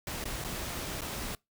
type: noise with dropouts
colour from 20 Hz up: pink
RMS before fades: -37 dBFS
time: 0.07-1.35 s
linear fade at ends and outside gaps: 2 ms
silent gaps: 0.241-0.254 / 0.441-0.446 / 1.01-1.017 s
effects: noise-tail reverb RT60 0.2 s tail -25 dB re dry